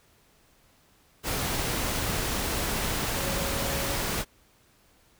sine tone in noise, 550 Hz, C#5, 14 cents flat, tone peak -36 dBFS, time 3.13-3.99 s, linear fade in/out 50 ms, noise pink, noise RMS -29 dBFS, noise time 1.23-4.25 s, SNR -10 dB, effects pink hiss -62 dBFS RMS until 5.19 s

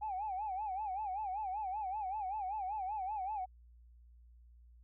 sine tone with vibrato, 802 Hz, G5, 39 cents sharp, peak -35 dBFS, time 0.01-3.46 s, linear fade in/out 20 ms, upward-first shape sine, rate 5.2 Hz, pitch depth 150 cents each way, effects tanh soft clip ceiling -31 dBFS + added 59 Hz sine -57 dBFS peak until 4.83 s

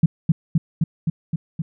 sine tone with echo, 162.1 Hz, E3, 29 cents flat, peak -8 dBFS, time 0.03-0.06 s, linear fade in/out 5 ms, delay 260 ms, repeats 6, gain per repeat -2 dB, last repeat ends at 1.62 s, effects none

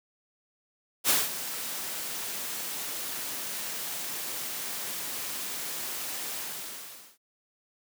white noise with ADSR envelope, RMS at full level -22 dBFS, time 1.04-7.18 s, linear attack 55 ms, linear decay 190 ms, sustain -13 dB, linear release 840 ms, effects high-pass 150 Hz 12 dB/octave

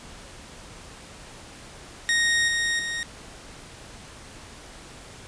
sawtooth tone with level steps, 1864.7 Hz, A#6, in tune, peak -16 / -19 / -24 dBFS, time 2.09-3.03 s, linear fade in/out 0 ms, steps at 2.48 / 2.79 s, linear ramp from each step 2 ms, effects pink hiss -44 dBFS RMS until 5.27 s + resampled to 22050 Hz

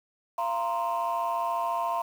sine chord, F suspended fourth, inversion none, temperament equal with one note detuned, 685.7 / 932.3 / 1046.5 Hz, F5 / Bb5 / C6, -32 / 0 / 0 cents, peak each -29 dBFS, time 0.38-2.02 s, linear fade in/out 5 ms, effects tanh soft clip ceiling -21 dBFS + 8-bit

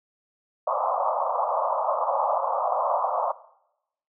pink band-pass noise, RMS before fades -25 dBFS, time 0.67-3.32 s, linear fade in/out 5 ms, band 540 to 1200 Hz, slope 96 dB/octave, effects noise-tail reverb RT60 0.8 s tail -18 dB re dry

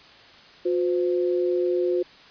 sine tone pair together, 358.7 / 513 Hz, F4 / C5, +46 / -34 cents, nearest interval tritone, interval 620 cents, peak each -21 / -27 dBFS, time 0.65-2.03 s, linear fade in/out 10 ms, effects white hiss -49 dBFS RMS until 2.3 s + resampled to 11025 Hz

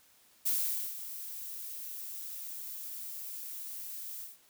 violet noise with ADSR envelope, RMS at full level -29 dBFS, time 0.45-4.38 s, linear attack 16 ms, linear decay 470 ms, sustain -13 dB, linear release 180 ms, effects white hiss -64 dBFS RMS until 4.49 s

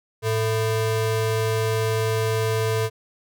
square ring-modulated tone, 277.2 Hz, C#4, in tune, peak -18 dBFS, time 0.22-2.9 s, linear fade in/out 50 ms, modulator 167 Hz, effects none

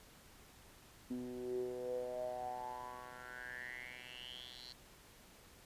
10% pulse tone with band-pass filter sweep, 124.3 Hz, B2, 12 cents sharp, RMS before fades -45 dBFS, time 1.1-4.73 s, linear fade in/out 10 ms, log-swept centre 260 to 4300 Hz, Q 8.6, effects pink hiss -61 dBFS RMS until 5.65 s + resampled to 32000 Hz

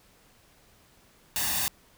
white noise with comb filter, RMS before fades -28 dBFS, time 1.36-1.68 s, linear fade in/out 0 ms, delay 1.1 ms, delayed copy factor +0.65, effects pink hiss -60 dBFS RMS until 1.97 s

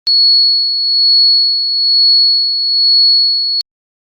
sine tone with tremolo, 4372 Hz, C#8, 25 cents flat, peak -5 dBFS, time 0.07-3.61 s, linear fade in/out 0 ms, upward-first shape sine, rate 1.1 Hz, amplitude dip 55%, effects Opus 32 kbps

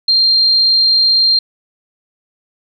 sine tone, 4186 Hz, C8, in tune, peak -8 dBFS, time 0.08-1.39 s, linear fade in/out 5 ms, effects none

